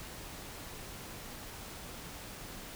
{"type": "silence", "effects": ["pink hiss -46 dBFS RMS until 2.75 s"]}